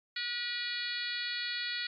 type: harmonic tone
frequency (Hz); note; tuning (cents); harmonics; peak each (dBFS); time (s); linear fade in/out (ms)
483.3; B4; -38; 3 / 4 / 5 / 6 / 7 / 8 / 9 / 10; -42 / -39 / -43 / -47 / -42 / -42 / -39 / -51; 0.16-1.87; 5
effects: AAC 64 kbps